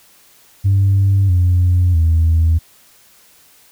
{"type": "tone with pitch steps", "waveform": "sine", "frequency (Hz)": [98, 89.35, 81.46], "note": ["G2", "F2", "E2"], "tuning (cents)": [0, 40, -20], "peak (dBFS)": -8, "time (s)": [0.64, 2.59], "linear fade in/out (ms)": 20, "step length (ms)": 650, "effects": ["tanh soft clip ceiling -7 dBFS", "white hiss -49 dBFS RMS until 3.71 s"]}